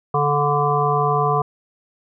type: harmonic tone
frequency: 145.5 Hz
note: D3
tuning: 16 cents flat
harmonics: 1 / 3 / 5 / 7 / 8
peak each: -22 / -22 / -22 / -22 / -22 dBFS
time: 0.14-1.42 s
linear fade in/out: 5 ms
effects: none